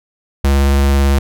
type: tone with vibrato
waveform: square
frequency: 69.3 Hz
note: C#2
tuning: in tune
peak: -10 dBFS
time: 0.44-1.19 s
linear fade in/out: 5 ms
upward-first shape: sine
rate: 18 Hz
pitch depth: 14 cents each way
effects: none